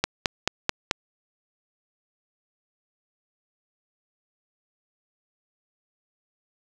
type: click train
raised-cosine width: 0.2 ms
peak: -3 dBFS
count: 5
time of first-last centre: 0.04-0.911 s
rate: 4.59 Hz
effects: none